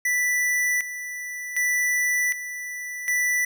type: tone with tremolo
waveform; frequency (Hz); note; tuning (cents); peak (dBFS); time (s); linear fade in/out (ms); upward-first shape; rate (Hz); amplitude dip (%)
square; 1975.5; B6; 0; -21; 0.05-3.45; 5; square; 0.66; 70
effects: none